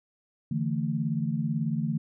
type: chord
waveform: sine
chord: D suspended second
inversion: none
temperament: equal with one note detuned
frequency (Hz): 146.83 / 164.81 / 223.7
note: D3 / E3 / A3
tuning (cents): 0 / 0 / +29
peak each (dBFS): -30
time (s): 0.51-1.98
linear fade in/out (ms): 5
effects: none